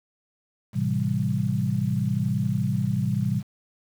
sine chord, A minor seventh, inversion none, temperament equal, 110 / 130.81 / 164.81 / 196 Hz, A2 / C3 / E3 / G3, 0 / 0 / 0 / 0 cents, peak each -28 / -26 / -29 / -27 dBFS, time 0.73-3.43 s, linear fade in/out 50 ms, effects 8-bit

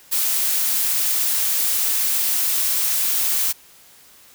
blue noise, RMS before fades -20 dBFS, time 0.11-3.53 s, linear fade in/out 20 ms, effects white hiss -49 dBFS RMS until 4.34 s

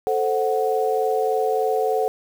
sine chord, F# diminished, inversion first, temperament equal, 440 / 523.3 / 740 Hz, A4 / C5 / F#5, 0 / 0 / 0 cents, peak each -21 / -25 / -23 dBFS, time 0.07-2.08 s, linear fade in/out 0 ms, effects 7-bit

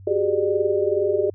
sine tone cluster, 372.9 / 391.5 / 413.7 / 600 Hz, F#4 / G4 / G#4 / D5, +14 / -2 / -7 / +37 cents, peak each -25 / -24 / -22 / -24 dBFS, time 0.07-1.3 s, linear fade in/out 5 ms, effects added 96 Hz sine -40 dBFS peak until 1.34 s

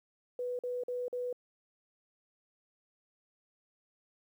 sine tone bursts, 493.9 Hz, B4, in tune, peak -33 dBFS, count 4, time 0.39-1.328 s, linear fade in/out 2 ms, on 200 ms, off 46 ms, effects 11-bit

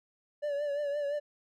triangle tone with vibrato, 578 Hz, D5, 28 cents flat, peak -28 dBFS, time 0.42-1.2 s, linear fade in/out 20 ms, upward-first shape triangle, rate 5.8 Hz, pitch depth 57 cents each way, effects none

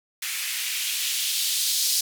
violet noise with band-pass filter sweep, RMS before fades -26 dBFS, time 0.22-2.01 s, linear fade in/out 5 ms, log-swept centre 2000 to 4500 Hz, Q 1.8, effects none

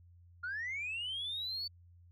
sine linear sweep, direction up, 1387 to 4526 Hz, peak -35 dBFS, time 0.43-1.68 s, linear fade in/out 10 ms, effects tanh soft clip ceiling -33 dBFS + added 87 Hz sine -57 dBFS peak until 2.11 s

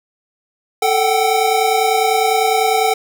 square tone cluster, 440.6 / 749 / 779 Hz, A4 / F#5 / G5, +2 / +21 / -11 cents, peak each -18 dBFS, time 0.82-2.94 s, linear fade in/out 5 ms, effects none

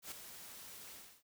white noise with ADSR envelope, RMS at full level -44 dBFS, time 0.02-1.23 s, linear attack 96 ms, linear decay 4 ms, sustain -8 dB, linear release 300 ms, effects none

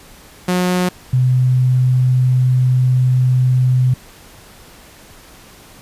sawtooth / sine tone pair in turn, 180.7 / 127.26 Hz, F#3 / C3, -41 / -48 cents, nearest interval tritone, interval 607 cents, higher first, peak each -10 dBFS, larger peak neither, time 0.48-0.89 / 1.13-3.94 s, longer second, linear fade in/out 5 ms, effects pink hiss -42 dBFS RMS until 5.81 s + resampled to 32000 Hz

